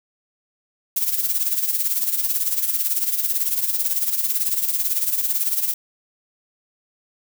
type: noise with tremolo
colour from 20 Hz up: violet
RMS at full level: -19 dBFS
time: 0.96-5.74 s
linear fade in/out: 5 ms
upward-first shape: sine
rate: 18 Hz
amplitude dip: 65%
effects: none